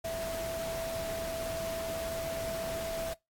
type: tone in noise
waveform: sine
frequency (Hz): 659.3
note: E5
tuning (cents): 0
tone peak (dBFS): -33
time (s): 0.04-3.14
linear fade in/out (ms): 10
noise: pink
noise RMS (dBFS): -41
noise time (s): 0.04-3.14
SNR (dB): +5
effects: noise-tail reverb RT60 0.2 s tail -23 dB re dry + AAC 64 kbps